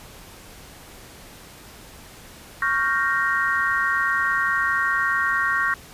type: chord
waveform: sine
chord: G half-diminished seventh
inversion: second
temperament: equal with one note detuned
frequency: 1108.7 / 1396.9 / 1561.7 / 1864.7 Hz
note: Db6 / F6 / G6 / Bb6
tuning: 0 / 0 / -7 / 0 cents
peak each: -25 / -26 / -25 / -23 dBFS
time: 2.62-5.74 s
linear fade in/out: 2 ms
effects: pink hiss -44 dBFS RMS until 5.93 s + resampled to 32000 Hz